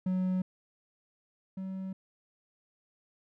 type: tone pair in turn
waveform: triangle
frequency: 185 / 189.87 Hz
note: F#3 / F#3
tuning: 0 / +45 cents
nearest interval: unison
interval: 45 cents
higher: second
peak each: -25 / -33 dBFS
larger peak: first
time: 0.06-0.42 / 1.57-1.93 s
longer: neither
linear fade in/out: 5 ms
effects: none